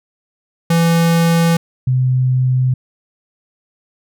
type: tone pair in turn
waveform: square / sine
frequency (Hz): 167.3 / 128.22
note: E3 / C3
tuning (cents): +26 / -35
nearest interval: perfect fourth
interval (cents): 461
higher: first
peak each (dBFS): -11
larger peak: neither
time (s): 0.7-1.57 / 1.87-2.74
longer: neither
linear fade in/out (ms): 5
effects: none